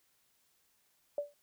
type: tone with exponential decay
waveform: sine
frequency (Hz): 580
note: D5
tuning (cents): -22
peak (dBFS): -28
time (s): 1.18-1.34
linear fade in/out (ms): 2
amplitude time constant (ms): 34
effects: white hiss -73 dBFS RMS until 1.42 s